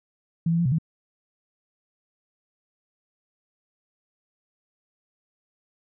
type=tone with pitch steps; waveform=sine; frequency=165.9 / 167.7 / 171.5 / 127.3 / 160.5 Hz; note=E3 / E3 / F3 / C3 / E3; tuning=+11 / +30 / -31 / -47 / -46 cents; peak=-19 dBFS; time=0.46-0.785 s; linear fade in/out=5 ms; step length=65 ms; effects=none